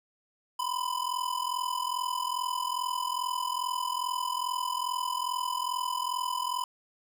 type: ring-modulated tone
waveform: square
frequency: 1001 Hz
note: B5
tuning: 23 cents sharp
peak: -27 dBFS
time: 0.59-6.64 s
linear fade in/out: 2 ms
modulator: 21.2 Hz
effects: none